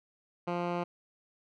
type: tone with low-pass filter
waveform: 10% pulse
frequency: 174.61 Hz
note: F3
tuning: in tune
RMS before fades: -33 dBFS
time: 0.47-0.84 s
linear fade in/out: 10 ms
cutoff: 2200 Hz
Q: 0.65
effects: none